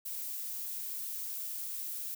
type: noise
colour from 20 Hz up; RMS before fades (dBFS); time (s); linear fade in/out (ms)
violet; -39; 0.05-2.15; 10
effects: none